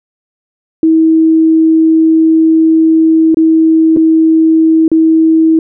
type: tone with dropouts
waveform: sine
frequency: 321.4 Hz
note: E4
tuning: 44 cents flat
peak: -4 dBFS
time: 0.83-5.59 s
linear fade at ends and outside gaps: 2 ms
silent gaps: 3.345-3.37 / 3.964-3.97 / 4.88-4.916 s
effects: none